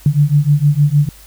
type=beating tone pair; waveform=sine; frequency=142.9 / 149.4 Hz; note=D3 / D3; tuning=-47 / +30 cents; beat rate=6.5 Hz; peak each=-12 dBFS; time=0.06-1.09 s; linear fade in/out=2 ms; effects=added 50 Hz sine -41 dBFS peak until 1.26 s + white hiss -43 dBFS RMS until 1.26 s